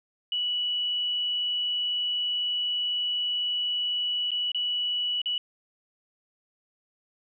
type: tone with dropouts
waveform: sine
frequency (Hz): 2946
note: F#7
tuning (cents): -8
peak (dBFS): -25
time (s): 0.32-5.38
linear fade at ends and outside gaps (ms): 2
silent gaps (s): 4.307-4.316 / 4.518-4.546 / 5.217-5.258
effects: none